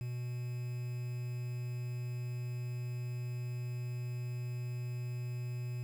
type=tone with quantisation; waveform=triangle; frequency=122.5 Hz; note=B2; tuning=14 cents flat; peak=-34 dBFS; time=0.01-5.83 s; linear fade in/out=0 ms; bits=9; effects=none